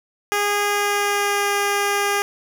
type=tone with pitch glide; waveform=10% pulse; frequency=409.9 to 405.2 Hz; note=G#4 to G#4; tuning=-23 to -43 cents; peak=-10 dBFS; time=0.32-2.22 s; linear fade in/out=0 ms; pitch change=-20 cents; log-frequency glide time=0.63-1.52 s; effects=none